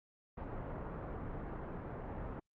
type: low-pass noise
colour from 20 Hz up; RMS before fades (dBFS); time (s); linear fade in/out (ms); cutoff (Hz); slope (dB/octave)
pink; -43; 0.37-2.4; 10; 1200; 12
effects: low-pass 2000 Hz 12 dB/octave + Opus 48 kbps